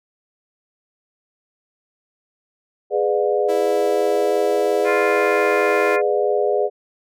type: chord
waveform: sine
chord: G# diminished seventh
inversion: none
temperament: just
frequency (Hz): 415.3 / 498.4 / 598 / 717.6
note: G#4 / B4 / D5 / F5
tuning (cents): 0 / +16 / +31 / +47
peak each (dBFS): -19 / -22 / -22 / -25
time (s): 2.9-6.7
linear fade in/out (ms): 50
type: tone with pitch glide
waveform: sawtooth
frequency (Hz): 329.6 to 326.2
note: E4 to E4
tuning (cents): 0 to -18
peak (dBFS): -23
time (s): 3.48-5.97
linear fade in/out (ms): 20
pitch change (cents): -18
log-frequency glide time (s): 4.78-5.47
type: harmonic tone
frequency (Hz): 349.2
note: F4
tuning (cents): 0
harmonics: 3 / 4 / 5 / 6 / 7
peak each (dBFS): -25 / -26 / -27 / -28 / -28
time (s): 4.84-6.02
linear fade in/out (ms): 50
effects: none